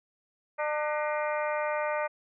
harmonic tone with a mistuned harmonic, 300 Hz, D4, 37 cents sharp, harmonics 2 / 3 / 4 / 5 / 6 / 7 / 8, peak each -30 / -34 / -36 / -38 / -40 / -41 / -42 dBFS, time 0.58-2.08 s, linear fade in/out 20 ms, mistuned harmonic 6, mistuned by +90 cents, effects none

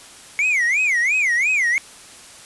triangle tone with vibrato, 2178 Hz, C#7, 31 cents flat, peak -14 dBFS, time 0.39-1.78 s, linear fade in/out 0 ms, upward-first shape sine, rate 2.9 Hz, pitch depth 270 cents each way, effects white hiss -42 dBFS RMS until 2.45 s + resampled to 24000 Hz

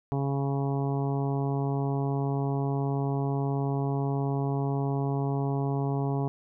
harmonic tone, 138.59 Hz, C#3, in tune, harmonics 1 / 2 / 3 / 4 / 5 / 6 / 7 / 8, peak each -27 / -33 / -34 / -46 / -38 / -40 / -42 / -47 dBFS, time 0.12-6.28 s, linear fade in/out 0 ms, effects none

